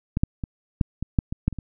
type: clicks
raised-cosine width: 5 ms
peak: -10 / -6 / -16 / -6 / -15 / -6 / -16 / -7 / -22 / -20 dBFS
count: 10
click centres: 0.171 / 0.235 / 0.438 / 0.812 / 1.026 / 1.188 / 1.325 / 1.48 / 1.527 / 1.587 s
effects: none